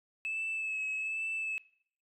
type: tone with vibrato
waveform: sine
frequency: 2607 Hz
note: E7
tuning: 20 cents flat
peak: -31 dBFS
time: 0.25-1.58 s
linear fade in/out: 0 ms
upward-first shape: sine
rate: 1.2 Hz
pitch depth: 26 cents each way
effects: noise-tail reverb RT60 0.6 s tail -22 dB re dry + tanh soft clip ceiling -30 dBFS